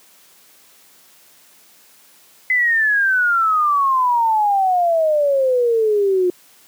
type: exponential sweep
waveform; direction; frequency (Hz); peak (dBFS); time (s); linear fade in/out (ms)
sine; down; 2043 to 354.7; -13; 2.5-6.3; 2
effects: white hiss -50 dBFS RMS until 6.67 s + high-pass 150 Hz 12 dB/octave